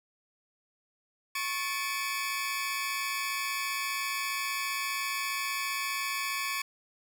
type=tone cluster; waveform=sawtooth; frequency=1098 / 1747 / 2311 / 2547 Hz; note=C#6 / A6 / D7 / D#7; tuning=-17 / -13 / -28 / +40 cents; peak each=-31 / -36 / -32 / -35 dBFS; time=1.35-6.62 s; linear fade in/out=5 ms; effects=none

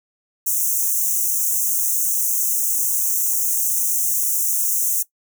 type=high-pass noise; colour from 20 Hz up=white; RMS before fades=-20 dBFS; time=0.46-5.03 s; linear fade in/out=10 ms; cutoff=5900 Hz; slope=96 dB/octave; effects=noise-tail reverb RT60 0.1 s tail -18 dB re dry

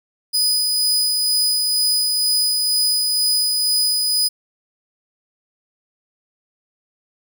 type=tone with tremolo; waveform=sawtooth; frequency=4978 Hz; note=D#8; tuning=in tune; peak=-12 dBFS; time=0.33-4.29 s; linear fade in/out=20 ms; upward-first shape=sine; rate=2.1 Hz; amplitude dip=25%; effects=none

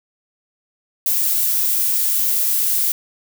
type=noise; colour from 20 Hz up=violet; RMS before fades=-18 dBFS; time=1.06-2.92 s; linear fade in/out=2 ms; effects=none

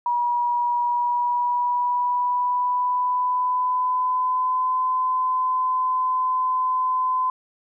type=tone with pitch glide; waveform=sine; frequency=963 to 1020.3 Hz; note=B5 to C6; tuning=-44 to -44 cents; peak=-19 dBFS; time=0.06-7.3 s; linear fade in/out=2 ms; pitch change=+100 cents; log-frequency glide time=0.83-4.8 s; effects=none

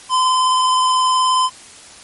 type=tone with vibrato; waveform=square; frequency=1024 Hz; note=C6; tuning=38 cents flat; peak=-13 dBFS; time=0.09-1.5 s; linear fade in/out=50 ms; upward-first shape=triangle; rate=19 Hz; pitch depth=15 cents each way; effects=white hiss -40 dBFS RMS until 2.03 s + MP3 48 kbps

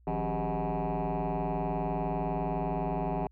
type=tone with frequency modulation; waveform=sine; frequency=289.9 Hz; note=D4; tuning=22 cents flat; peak=-26 dBFS; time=0.07-3.27 s; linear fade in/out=2 ms; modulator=112 Hz; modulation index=5.3; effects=tanh soft clip ceiling -27 dBFS + added 60 Hz sine -57 dBFS peak until 3.31 s

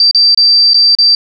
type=tone with dropouts; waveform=sine; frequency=4677 Hz; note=D8; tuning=8 cents flat; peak=-4 dBFS; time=0-1.15 s; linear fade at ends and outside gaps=2 ms; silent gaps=0.112-0.147 / 0.347-0.374 / 0.735-0.743 / 0.951-0.986 s; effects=none

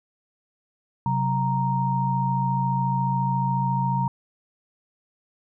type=tone cluster; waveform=sine; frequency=131.8 / 186 / 932 Hz; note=C3 / F#3 / A#5; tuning=+13 / +9 / -1 cents; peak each=-24 / -28 / -24 dBFS; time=1.06-4.08 s; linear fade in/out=2 ms; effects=none

